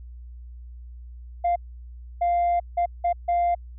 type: tone bursts at uneven times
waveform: sine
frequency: 697 Hz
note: F5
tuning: 4 cents flat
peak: -17 dBFS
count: 5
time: 1.44-1.56 / 2.21-2.6 / 2.77-2.86 / 3.04-3.13 / 3.28-3.55 s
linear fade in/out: 10 ms
effects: tanh soft clip ceiling -17 dBFS + added 60 Hz sine -38 dBFS peak until 3.78 s